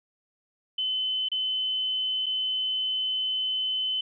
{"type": "tone with dropouts", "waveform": "sine", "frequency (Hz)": 3040, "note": "F#7", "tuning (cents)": 46, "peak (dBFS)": -25, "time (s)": [0.78, 4.01], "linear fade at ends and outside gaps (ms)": 5, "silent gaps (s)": [[1.287, 1.316], [2.26, 2.264]], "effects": []}